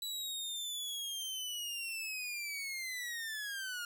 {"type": "linear sweep", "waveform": "sawtooth", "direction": "down", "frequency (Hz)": [3951, 1408], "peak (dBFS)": -35, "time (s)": [0.02, 3.85], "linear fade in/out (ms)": 2, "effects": []}